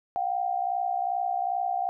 sine tone pair together, 713 / 775.5 Hz, F5 / G5, +36 / -19 cents, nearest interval minor second, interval 145 cents, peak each -28 dBFS, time 0.16-1.89 s, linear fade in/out 0 ms, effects none

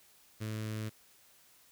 sawtooth tone with notch filter, 108.8 Hz, A2, 19 cents flat, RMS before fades -38 dBFS, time 0.4-0.9 s, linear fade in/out 20 ms, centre 820 Hz, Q 1.2, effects white hiss -63 dBFS RMS until 1.71 s

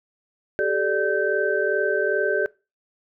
sine tone cluster, 388.6 / 431.1 / 589 / 1549 Hz, G4 / A4 / D5 / G6, -15 / -35 / +5 / -21 cents, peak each -25 dBFS, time 0.59-2.46 s, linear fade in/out 0 ms, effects noise-tail reverb RT60 0.3 s tail -23 dB re dry

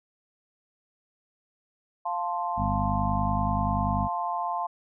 sine chord, F major, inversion none, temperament equal, 698.5 / 880 / 1046.5 Hz, F5 / A5 / C6, 0 / 0 / 0 cents, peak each -31 dBFS, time 2.05-4.67 s, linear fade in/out 10 ms
harmonic tone, 50.4 Hz, G1, 49 cents sharp, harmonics 1 / 2 / 3 / 4 / 5, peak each -31 / -30 / -35 / -31 / -35 dBFS, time 2.56-4.09 s, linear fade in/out 50 ms
effects none

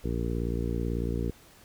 harmonic tone, 58.1 Hz, A#1, 5 cents flat, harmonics 1 / 2 / 3 / 4 / 5 / 6 / 7 / 8, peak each -31 / -34 / -36 / -37 / -38 / -39 / -39 / -40 dBFS, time 0.04-1.31 s, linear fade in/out 5 ms, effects pink hiss -55 dBFS RMS until 1.64 s

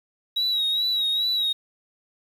sine tone with vibrato, 3848 Hz, B7, 46 cents flat, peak -19 dBFS, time 0.36-1.53 s, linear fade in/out 10 ms, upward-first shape sine, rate 2.4 Hz, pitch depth 54 cents each way, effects tanh soft clip ceiling -18 dBFS + 8-bit

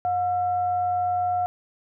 sine tone with frequency modulation, 720 Hz, F#5, 47 cents flat, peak -21 dBFS, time 0.05-1.46 s, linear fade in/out 0 ms, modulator 626 Hz, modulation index 0.24, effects none

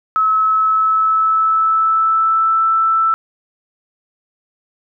sine tone with pitch glide, 1292 to 1324.5 Hz, E6 to E6, -35 to +8 cents, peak -11 dBFS, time 0.16-3.14 s, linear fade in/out 0 ms, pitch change +43 cents, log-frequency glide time 0.29-2.67 s, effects none

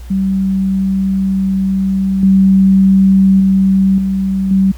sine tone with level steps, 192.2 Hz, G3, 34 cents flat, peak -11 / -5 / -7 / -12 / -7 dBFS, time 0.1-4.72 s, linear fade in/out 10 ms, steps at 2.23 / 3.4 / 3.98 / 4.51 s, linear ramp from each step 2 ms, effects added 60 Hz sine -27 dBFS peak until 4.77 s + pink hiss -43 dBFS RMS until 4.77 s

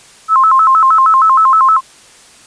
sine tone with vibrato, 1174.7 Hz, D6, in tune, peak -5 dBFS, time 0.28-1.81 s, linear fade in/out 50 ms, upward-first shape square, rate 6.4 Hz, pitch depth 180 cents each way, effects white hiss -41 dBFS RMS until 2.46 s + resampled to 22050 Hz

